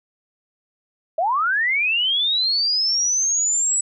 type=linear sweep; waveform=sine; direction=up; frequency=615 to 7902 Hz; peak=-17 dBFS; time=1.18-3.81 s; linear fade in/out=5 ms; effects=none